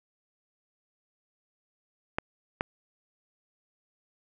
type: clicks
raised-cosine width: 0.5 ms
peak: -12 / -12 dBFS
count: 2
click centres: 2.185 / 2.609 s
effects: none